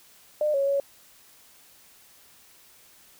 sine tone with pitch steps, 603 / 553 / 558 Hz, D5 / C#5 / C#5, +46 / -4 / +11 cents, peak -21 dBFS, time 0.41-0.8 s, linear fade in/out 2 ms, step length 130 ms, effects white hiss -55 dBFS RMS until 3.19 s

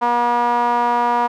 sawtooth tone with band-pass filter, 239.9 Hz, A#3, 50 cents sharp, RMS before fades -17 dBFS, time 0.01-1.28 s, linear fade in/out 20 ms, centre 930 Hz, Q 4.4, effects none

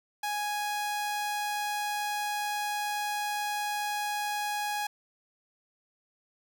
sawtooth tone, 830.6 Hz, G#5, in tune, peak -26 dBFS, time 0.23-4.87 s, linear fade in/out 5 ms, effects 11-bit

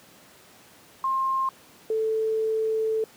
sine tone pair in turn, 1062 / 440.6 Hz, C6 / A4, +25 / +2 cents, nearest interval octave + minor third, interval 1523 cents, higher first, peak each -22 dBFS, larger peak neither, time 1.04-1.49 / 1.9-3.04 s, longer second, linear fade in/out 2 ms, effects pink hiss -52 dBFS RMS until 3.16 s + high-pass 150 Hz 12 dB/octave

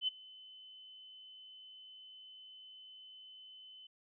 sine tone with ADSR envelope, 3036 Hz, F#7, 44 cents sharp, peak -29 dBFS, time 0.01-3.87 s, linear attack 68 ms, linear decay 15 ms, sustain -23 dB, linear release 5 ms, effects none

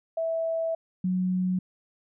sine tone pair in turn, 655 / 183.8 Hz, E5 / F#3, -11 / -11 cents, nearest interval octave + minor seventh, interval 2200 cents, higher first, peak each -25 / -23 dBFS, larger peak second, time 0.17-0.75 / 1.04-1.59 s, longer first, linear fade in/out 5 ms, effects none

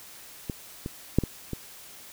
clicks, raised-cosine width 3 ms, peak -17 / -19 / -6 / -16 / -18 dBFS, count 5, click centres 0.498 / 0.861 / 1.186 / 1.237 / 1.533 s, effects white hiss -47 dBFS RMS until 2.12 s

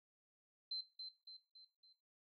sine tone with echo, 4094 Hz, C8, 38 cents flat, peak -40 dBFS, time 0.71-0.81 s, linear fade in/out 5 ms, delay 280 ms, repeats 4, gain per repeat -6 dB, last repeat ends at 1.93 s, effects noise-tail reverb RT60 0.5 s tail -20 dB re dry

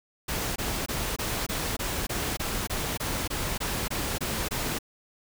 pink noise bursts, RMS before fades -30 dBFS, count 15, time 0.28-4.788 s, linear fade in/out 10 ms, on 280 ms, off 22 ms, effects none

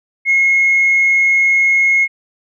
sine tone, 2163 Hz, C#7, 43 cents flat, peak -8 dBFS, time 0.25-2.08 s, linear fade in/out 50 ms, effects tanh soft clip ceiling -5 dBFS

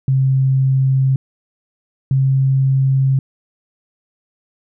sine tone pair in turn, 133.2 / 134.13 Hz, C3 / C3, +31 / +43 cents, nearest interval unison, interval 12 cents, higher second, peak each -11 dBFS, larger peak neither, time 0.08-1.16 / 2.11-3.19 s, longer neither, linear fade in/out 2 ms, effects none

